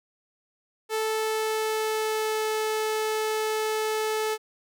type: tone with pitch glide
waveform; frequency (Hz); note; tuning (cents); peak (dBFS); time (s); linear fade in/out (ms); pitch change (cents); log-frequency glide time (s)
sawtooth; 438.3 to 434.3; A4 to A4; -7 to -23; -21; 0.89-4.38; 50; -16; 1.06-2.46
effects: none